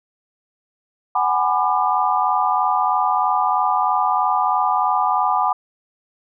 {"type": "chord", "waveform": "sine", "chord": "G# half-diminished seventh", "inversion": "third", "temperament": "just", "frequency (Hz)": [747.5, 830.6, 996.7, 1196.1], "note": ["F#5", "G#5", "B5", "D6"], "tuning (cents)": [17, 0, 16, 31], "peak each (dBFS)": -21, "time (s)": [1.15, 5.53], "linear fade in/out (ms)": 5, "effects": []}